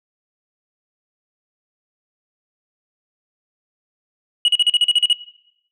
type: tone bursts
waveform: sine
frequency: 2913 Hz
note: F#7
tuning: 28 cents flat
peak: -8 dBFS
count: 10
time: 4.45-5.13 s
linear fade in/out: 2 ms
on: 32 ms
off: 40 ms
effects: noise-tail reverb RT60 0.8 s tail -22 dB re dry + tanh soft clip ceiling -10 dBFS